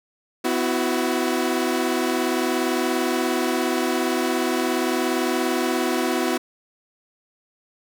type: chord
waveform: sawtooth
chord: B suspended fourth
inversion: none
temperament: equal with one note detuned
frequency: 252.4 / 329.6 / 370 Hz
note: B3 / E4 / F#4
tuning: +38 / 0 / 0 cents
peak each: -21 dBFS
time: 0.44-6.38 s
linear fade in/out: 10 ms
effects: none